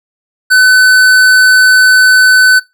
sine tone with hard clipping, 1510 Hz, F#6, 35 cents sharp, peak -5 dBFS, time 0.5-2.6 s, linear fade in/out 20 ms, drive 14 dB, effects noise-tail reverb RT60 0.2 s tail -19 dB re dry

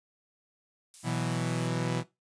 violet noise, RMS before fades -43 dBFS, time 0.94-1.67 s, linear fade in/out 0 ms
sawtooth chord, B suspended fourth, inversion none, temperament equal, 123.47 / 164.81 / 185 Hz, B2 / E3 / F#3, 0 / 0 / 0 cents, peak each -28 / -28 / -33 dBFS, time 1.03-2.04 s, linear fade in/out 50 ms
effects noise-tail reverb RT60 0.2 s tail -17 dB re dry + resampled to 22050 Hz

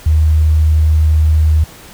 sine tone, 77.78 Hz, D#2, in tune, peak -7 dBFS, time 0.06-1.64 s, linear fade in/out 5 ms, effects pink hiss -37 dBFS RMS until 1.93 s

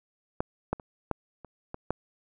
clicks, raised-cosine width 1 ms, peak -13 / -13 / -29 / -13 / -30 / -22 / -13 dBFS, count 7, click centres 0.405 / 0.73 / 0.798 / 1.113 / 1.447 / 1.744 / 1.906 s, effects none

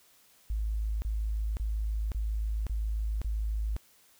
sine tone bursts, 53.5 Hz, A1, 48 cents flat, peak -28 dBFS, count 6, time 0.5-3.765 s, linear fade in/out 0 ms, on 520 ms, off 29 ms, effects white hiss -62 dBFS RMS until 4.19 s

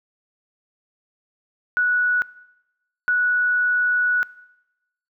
sine tone bursts at uneven times, 1471 Hz, F#6, 11 cents flat, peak -16 dBFS, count 2, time 1.77-2.22 / 3.08-4.23 s, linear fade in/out 0 ms, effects noise-tail reverb RT60 0.9 s tail -21 dB re dry

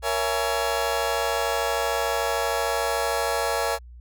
30% pulse chord, A# half-diminished seventh, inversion none, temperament just, 466.2 / 559.4 / 671.3 / 839.1 Hz, A#4 / C#5 / E5 / G#5, 0 / +16 / +31 / +18 cents, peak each -26 dBFS, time 0.02-3.79 s, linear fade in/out 50 ms, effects added 60 Hz sine -41 dBFS peak until 4 s

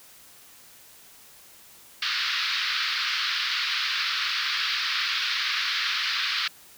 white band-pass noise, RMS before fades -27 dBFS, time 2.02-6.48 s, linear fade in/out 5 ms, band 1200 to 4800 Hz, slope 48 dB/octave, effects white hiss -51 dBFS RMS until 6.77 s

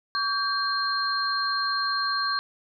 sine tone cluster, 1135 / 1585 / 4195 Hz, C#6 / G6 / C8, +41 / +19 / +4 cents, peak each -27 / -29 / -28 dBFS, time 0.15-2.39 s, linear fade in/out 0 ms, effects none

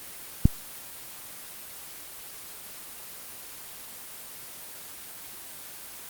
click, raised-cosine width 5 ms, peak -3 dBFS, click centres 0.455 s, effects white hiss -42 dBFS RMS until 6.09 s + Opus 24 kbps

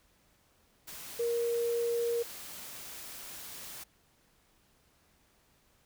sine tone in noise, 470 Hz, A#4, 14 cents sharp, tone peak -28 dBFS, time 1.19-2.23 s, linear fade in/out 10 ms, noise white, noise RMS -45 dBFS, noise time 0.87-3.84 s, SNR +14 dB, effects pink hiss -68 dBFS RMS until 5.85 s

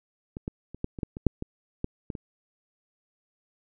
clicks, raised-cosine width 3 ms, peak -22 / -18 / -27 / -15 / -24 / -15 / -23 / -6 / -19 / -15 / -20 / -24 dBFS, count 12, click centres 0.369 / 0.479 / 0.746 / 0.844 / 0.988 / 1.032 / 1.169 / 1.267 / 1.424 / 1.844 / 2.102 / 2.152 s, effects none

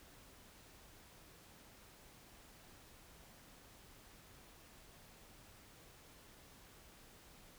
silence, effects pink hiss -61 dBFS RMS until 7.58 s

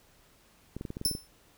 clicks, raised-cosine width 3 ms, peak -24 dBFS, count 9, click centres 0.766 / 0.811 / 0.852 / 0.904 / 0.969 / 1.014 / 1.06 / 1.113 / 1.151 s
20% pulse tone with exponential decay, 5320 Hz, E8, 15 cents sharp, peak -17 dBFS, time 1.05-1.27 s, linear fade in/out 1 ms, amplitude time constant 47 ms
effects pink hiss -62 dBFS RMS until 1.57 s

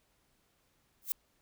violet noise with exponential growth, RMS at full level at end -28 dBFS, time 1.02-1.12 s, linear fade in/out 0 ms, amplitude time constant 21 ms, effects pink hiss -73 dBFS RMS until 1.41 s

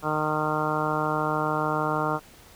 harmonic tone, 153.4 Hz, D#3, 24 cents flat, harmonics 1 / 2 / 3 / 4 / 5 / 6 / 7 / 8 / 9, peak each -32 / -32 / -32 / -32 / -32 / -32 / -32 / -32 / -32 dBFS, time 0.02-2.2 s, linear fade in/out 50 ms, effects pink hiss -51 dBFS RMS until 2.55 s

